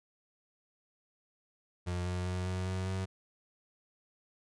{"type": "tone with pitch steps", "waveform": "35% pulse", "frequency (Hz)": [88.9, 89.98, 91.08, 92.19, 93.32, 94.46], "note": ["F2", "F#2", "F#2", "F#2", "F#2", "F#2"], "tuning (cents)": [31, -48, -27, -6, 15, 36], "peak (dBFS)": -31, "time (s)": [1.86, 3.06], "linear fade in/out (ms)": 20, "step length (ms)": 200, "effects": ["resampled to 22050 Hz"]}